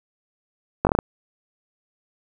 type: slowing click train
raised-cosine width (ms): 1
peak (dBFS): -3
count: 6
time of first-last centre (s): 0.85-0.989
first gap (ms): 19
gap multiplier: 1.19
effects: 7-bit